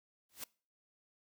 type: noise with exponential growth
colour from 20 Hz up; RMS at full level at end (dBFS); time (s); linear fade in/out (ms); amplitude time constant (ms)
white; -39; 0.29-0.44; 5; 31
effects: noise-tail reverb RT60 0.4 s tail -24 dB re dry